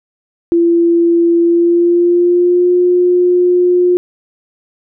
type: tone with pitch glide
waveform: sine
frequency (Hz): 339.7 to 357.2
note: F4 to F4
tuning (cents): -48 to +39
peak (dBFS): -7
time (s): 0.52-3.97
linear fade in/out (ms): 0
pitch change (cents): +87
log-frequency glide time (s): 1.41-2.72
effects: none